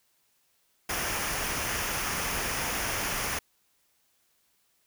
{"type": "noise with comb filter", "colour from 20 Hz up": "pink", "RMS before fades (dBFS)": -31, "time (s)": [0.89, 3.39], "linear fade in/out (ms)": 5, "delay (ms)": 0.25, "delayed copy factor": -0.55, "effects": ["white hiss -70 dBFS RMS until 4.86 s"]}